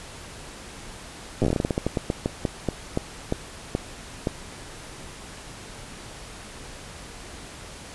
slowing click train, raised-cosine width 2 ms, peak -9 dBFS, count 23, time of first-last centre 1.42-4.272 s, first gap 8 ms, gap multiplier 1.22, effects pink hiss -41 dBFS RMS until 7.94 s + resampled to 24000 Hz

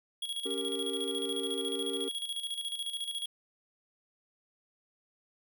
square tone with tremolo, 3322 Hz, G#7, in tune, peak -33 dBFS, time 0.22-3.26 s, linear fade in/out 5 ms, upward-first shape square, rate 14 Hz, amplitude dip 60%
triangle chord, G diminished, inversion second, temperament equal, 277.2 / 392 / 466.2 Hz, Db4 / G4 / Bb4, 0 / 0 / 0 cents, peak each -37 / -35 / -37 dBFS, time 0.45-2.09 s, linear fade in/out 10 ms
effects none

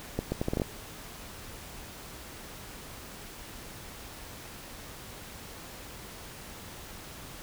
accelerating click train, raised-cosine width 2 ms, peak -15 dBFS, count 8, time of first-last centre 0.19-0.618 s, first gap 130 ms, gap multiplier 0.73, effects pink hiss -45 dBFS RMS until 7.42 s

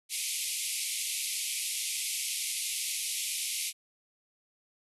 white band-pass noise, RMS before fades -34 dBFS, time 0.09-3.73 s, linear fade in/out 50 ms, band 2100 to 12000 Hz, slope 96 dB/octave, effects none

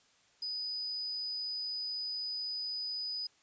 sine tone, 4978 Hz, D#8, in tune, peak -35 dBFS, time 0.42-3.27 s, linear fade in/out 5 ms, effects white hiss -67 dBFS RMS until 3.42 s + resampled to 16000 Hz

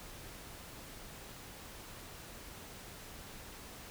silence, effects pink hiss -50 dBFS RMS until 3.9 s

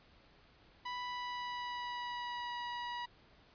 sawtooth tone with pitch glide, 987.8 to 965.2 Hz, B5 to B5, 0 to -40 cents, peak -35 dBFS, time 0.85-3.06 s, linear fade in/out 10 ms, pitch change -40 cents, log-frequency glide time 1.01-2.6 s, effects pink hiss -64 dBFS RMS until 3.54 s + resampled to 11025 Hz

